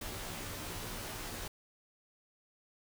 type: noise with comb filter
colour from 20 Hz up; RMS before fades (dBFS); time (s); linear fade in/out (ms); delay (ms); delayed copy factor
pink; -42; 0.01-1.48; 5; 15; -0.95
effects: none